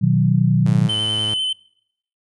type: chord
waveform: sine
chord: B major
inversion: none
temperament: equal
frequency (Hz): 123.47 / 155.56 / 185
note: B2 / D#3 / F#3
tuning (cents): 0 / 0 / 0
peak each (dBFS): -17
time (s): 0.01-0.89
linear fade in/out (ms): 20
type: tone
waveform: sawtooth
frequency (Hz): 107.6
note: A2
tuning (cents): -38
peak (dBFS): -22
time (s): 0.66-1.34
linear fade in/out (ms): 0
type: tone with vibrato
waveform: triangle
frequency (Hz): 3052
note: G7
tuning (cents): -47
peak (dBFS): -17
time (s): 0.89-1.53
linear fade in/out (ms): 5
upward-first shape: square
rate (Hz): 10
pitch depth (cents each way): 14
effects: noise-tail reverb RT60 0.7 s tail -23 dB re dry + resampled to 24000 Hz